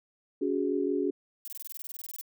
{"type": "chord", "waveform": "sine", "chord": "C# suspended fourth", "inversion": "none", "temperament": "equal with one note detuned", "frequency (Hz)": [283, 370, 415.3], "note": ["C#4", "F#4", "G#4"], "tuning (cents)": [36, 0, 0], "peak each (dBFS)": [-30, -30, -31], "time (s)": [0.41, 1.11], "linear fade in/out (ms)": 10}
{"type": "noise bursts", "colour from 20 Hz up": "violet", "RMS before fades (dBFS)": -40, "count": 16, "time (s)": [1.45, 2.212], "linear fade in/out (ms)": 0, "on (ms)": 27, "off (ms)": 22}
{"effects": []}